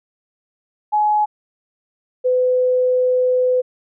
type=tone pair in turn; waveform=sine; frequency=844 / 504.5 Hz; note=G#5 / B4; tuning=+28 / +37 cents; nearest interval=major sixth; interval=891 cents; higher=first; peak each=-13 dBFS; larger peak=neither; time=0.92-1.26 / 2.24-3.62 s; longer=second; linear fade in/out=20 ms; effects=none